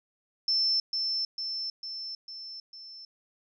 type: tone with echo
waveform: sine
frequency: 5320 Hz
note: E8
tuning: 15 cents sharp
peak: -23 dBFS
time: 0.48-0.8 s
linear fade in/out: 2 ms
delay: 450 ms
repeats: 5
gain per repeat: -4 dB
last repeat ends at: 3.05 s
effects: none